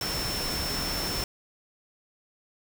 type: tone in noise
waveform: sine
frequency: 5370 Hz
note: E8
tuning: 31 cents sharp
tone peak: -32 dBFS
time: 0.01-1.24 s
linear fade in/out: 2 ms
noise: pink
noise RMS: -32 dBFS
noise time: 0.01-1.24 s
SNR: -3 dB
effects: none